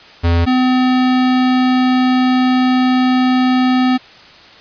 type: tone pair in turn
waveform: square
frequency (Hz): 85 / 254.7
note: F2 / C4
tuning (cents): -46 / -46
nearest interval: octave + perfect fifth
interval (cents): 1900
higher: second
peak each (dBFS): -11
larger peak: neither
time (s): 0.23-0.46 / 0.46-3.98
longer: second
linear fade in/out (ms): 20
effects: white hiss -40 dBFS RMS until 4.6 s + resampled to 11025 Hz